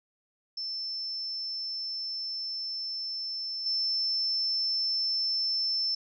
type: tone with level steps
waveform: sine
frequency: 5310 Hz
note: E8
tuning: 12 cents sharp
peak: -32 / -26 dBFS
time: 0.57-5.95 s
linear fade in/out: 5 ms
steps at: 3.66 s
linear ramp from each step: 2 ms
effects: none